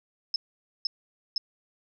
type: tone bursts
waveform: sine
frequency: 5200 Hz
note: E8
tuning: 24 cents flat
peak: -24 dBFS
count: 3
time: 0.34-1.38 s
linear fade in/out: 2 ms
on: 20 ms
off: 490 ms
effects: none